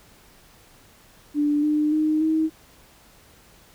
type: tone with pitch steps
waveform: sine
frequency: 293.9 / 301.3 / 308.9 / 316.6 Hz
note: D4 / D4 / D#4 / D#4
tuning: +1 / +44 / -12 / +30 cents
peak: -18 dBFS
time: 1.34-2.5 s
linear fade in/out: 50 ms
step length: 290 ms
effects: pink hiss -53 dBFS RMS until 3.74 s